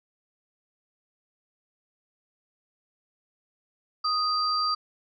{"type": "tone pair together", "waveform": "sine", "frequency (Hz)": [1244.5, 4705], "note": ["D#6", "D8"], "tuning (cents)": [0, 2], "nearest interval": "octave + major seventh", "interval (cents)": 2302, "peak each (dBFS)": [-25, -27], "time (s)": [4.04, 4.75], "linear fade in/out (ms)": 10, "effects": []}